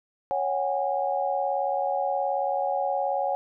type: chord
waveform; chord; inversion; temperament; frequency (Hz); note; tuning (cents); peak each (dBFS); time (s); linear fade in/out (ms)
sine; C# suspended fourth; none; equal with one note detuned; 554.4 / 740 / 818.7; C#5 / F#5 / G#5; 0 / 0 / -25; -28; 0.31-3.35; 0
effects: none